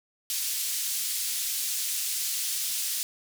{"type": "band-pass noise", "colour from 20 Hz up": "white", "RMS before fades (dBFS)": -30, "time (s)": [0.3, 3.03], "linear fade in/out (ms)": 0, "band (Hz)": [3500, 14000], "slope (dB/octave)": 12, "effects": []}